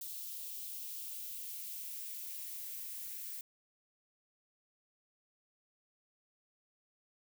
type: noise with high-pass filter sweep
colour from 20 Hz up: violet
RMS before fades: -44 dBFS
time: 0.01-3.41 s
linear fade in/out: 2 ms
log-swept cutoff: 3300 to 1800 Hz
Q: 1.7
effects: none